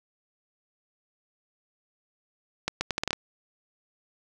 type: accelerating click train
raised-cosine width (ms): 0.2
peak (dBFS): -9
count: 8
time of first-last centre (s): 2.68-3.131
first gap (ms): 130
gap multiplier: 0.75
effects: none